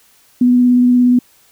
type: tone with vibrato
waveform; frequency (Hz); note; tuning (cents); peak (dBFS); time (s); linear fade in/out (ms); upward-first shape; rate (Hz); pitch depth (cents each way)
sine; 246.9; B3; 0; -7; 0.41-1.19; 5; triangle; 17; 15
effects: white hiss -51 dBFS RMS until 1.51 s